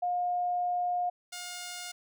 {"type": "tone pair in turn", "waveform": ["sine", "5% pulse"], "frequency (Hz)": [713, 713], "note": ["F5", "F5"], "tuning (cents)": [36, 36], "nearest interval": "unison", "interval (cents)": 0, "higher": "neither", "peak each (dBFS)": -27, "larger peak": "neither", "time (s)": [[0.02, 1.1], [1.32, 1.92]], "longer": "first", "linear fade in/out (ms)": 10, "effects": []}